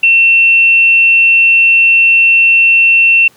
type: tone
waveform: sine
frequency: 2700 Hz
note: E7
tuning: 41 cents sharp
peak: -4 dBFS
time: 0.03-3.28 s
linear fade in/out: 5 ms
effects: pink hiss -46 dBFS RMS until 3.36 s + high-pass 150 Hz 12 dB/octave